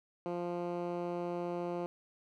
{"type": "tone with band-pass filter", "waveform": "10% pulse", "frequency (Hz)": 174.61, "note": "F3", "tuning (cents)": 0, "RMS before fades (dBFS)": -37, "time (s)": [0.26, 1.86], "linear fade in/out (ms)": 0, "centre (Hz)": 360, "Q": 0.9, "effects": []}